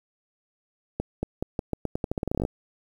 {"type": "accelerating click train", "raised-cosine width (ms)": 2, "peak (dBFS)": -13, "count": 19, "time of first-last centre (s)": [1, 2.451], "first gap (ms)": 230, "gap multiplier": 0.85, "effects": ["8-bit"]}